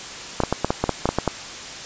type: clicks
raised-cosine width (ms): 1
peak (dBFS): -4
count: 11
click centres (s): 0.403 / 0.436 / 0.526 / 0.646 / 0.705 / 0.84 / 0.893 / 1.056 / 1.09 / 1.186 / 1.277
effects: white hiss -34 dBFS RMS until 1.85 s + resampled to 16000 Hz